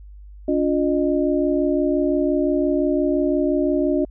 sine tone cluster, 286.2 / 352 / 612 Hz, D4 / F4 / D#5, -45 / +14 / -29 cents, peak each -20 / -21 / -23 dBFS, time 0.48-4.05 s, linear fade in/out 5 ms, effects added 50 Hz sine -38 dBFS peak until 4.1 s

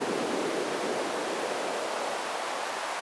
brown noise with high-pass filter sweep, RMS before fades -31 dBFS, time 0-3.01 s, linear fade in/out 20 ms, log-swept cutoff 310 to 840 Hz, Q 1.3, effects high-pass 200 Hz 12 dB/octave + resampled to 24000 Hz

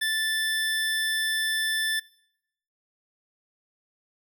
25% pulse tone, 1760 Hz, A6, in tune, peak -20 dBFS, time 0.01-2 s, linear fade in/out 10 ms, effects noise-tail reverb RT60 0.8 s tail -25 dB re dry

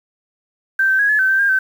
sine tone with pitch steps, 1564 / 1549 / 1654 / 1712 / 1536 / 1558 / 1609 / 1539 Hz, G6 / G6 / G#6 / A6 / G6 / G6 / G6 / G6, -4 / -21 / -8 / -48 / -36 / -11 / +45 / -32 cents, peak -12 dBFS, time 0.79-1.59 s, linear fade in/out 5 ms, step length 100 ms, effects 7-bit

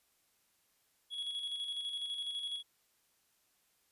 triangle tone with tremolo, 3348 Hz, G#7, 13 cents sharp, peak -34 dBFS, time 1.1-2.63 s, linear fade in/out 50 ms, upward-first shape square, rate 12 Hz, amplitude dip 40%, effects white hiss -74 dBFS RMS until 3.91 s + resampled to 32000 Hz

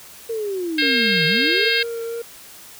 sine linear two-way sweep, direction down then up, 466.2 to 151.2 to 466.2 Hz, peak -22 dBFS, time 0.29-1.69 s, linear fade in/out 10 ms, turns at 1.26 s
harmonic tone, 535 Hz, C5, 38 cents sharp, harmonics 3 / 4 / 5 / 6 / 7 / 8 / 9, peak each -22 / -23 / -24 / -25 / -25 / -26 / -27 dBFS, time 0.78-1.83 s, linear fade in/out 5 ms
triangle tone with vibrato, 463 Hz, A#4, 12 cents flat, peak -23 dBFS, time 0.82-2.22 s, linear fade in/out 5 ms, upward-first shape triangle, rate 3.1 Hz, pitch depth 16 cents each way
effects white hiss -42 dBFS RMS until 2.79 s

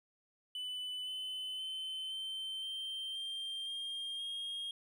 triangle tone with pitch steps, 2997 / 3032 / 3067 / 3103 / 3139 / 3175 / 3212 / 3249 Hz, F#7 / F#7 / G7 / G7 / G7 / G7 / G7 / G#7, +22 / +42 / -38 / -18 / +2 / +21 / +41 / -39 cents, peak -37 dBFS, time 0.55-4.71 s, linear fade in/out 2 ms, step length 520 ms, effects none

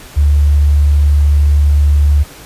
sine tone, 72.8 Hz, D2, 15 cents flat, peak -6 dBFS, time 0.16-2.24 s, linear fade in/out 20 ms, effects pink hiss -35 dBFS RMS until 2.45 s + resampled to 32000 Hz

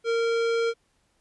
sine tone with hard clipping, 461.4 Hz, A#4, 18 cents flat, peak -24 dBFS, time 0.04-0.74 s, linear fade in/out 50 ms, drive 17 dB, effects pink hiss -69 dBFS RMS until 1.2 s + resampled to 24000 Hz

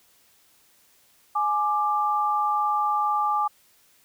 sine tone pair together, 838.8 / 1183 Hz, G#5 / D6, +17 / +12 cents, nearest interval tritone, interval 595 cents, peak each -24 / -23 dBFS, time 1.35-3.48 s, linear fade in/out 10 ms, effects white hiss -60 dBFS RMS until 4.04 s

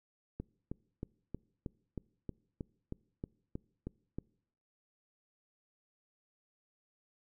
click train, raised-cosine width 3 ms, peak -26 dBFS, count 13, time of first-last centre 0.4-4.185 s, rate 3.17 Hz, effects noise-tail reverb RT60 0.7 s tail -25 dB re dry

